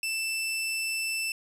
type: tone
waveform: sawtooth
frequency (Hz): 2655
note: E7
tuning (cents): +12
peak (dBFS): -25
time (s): 0.03-1.32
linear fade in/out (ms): 2
effects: resampled to 32000 Hz + 9-bit